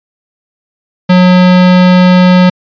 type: tone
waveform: square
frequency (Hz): 181.6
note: F#3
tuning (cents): -32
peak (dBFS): -3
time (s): 1.09-2.5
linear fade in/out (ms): 10
effects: resampled to 11025 Hz